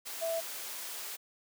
sine tone in noise, 659.3 Hz, E5, in tune, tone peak -30 dBFS, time 0.21-0.41 s, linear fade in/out 20 ms, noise white, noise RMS -41 dBFS, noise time 0.05-1.17 s, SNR +8 dB, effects high-pass 400 Hz 12 dB/octave

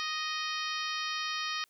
harmonic tone, 622.3 Hz, D#5, in tune, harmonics 2 / 3 / 4 / 5 / 6 / 7 / 8 / 9, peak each -37 / -39 / -40 / -41 / -42 / -42 / -43 / -44 dBFS, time 0-1.64 s, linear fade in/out 0 ms, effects white hiss -70 dBFS RMS until 1.69 s

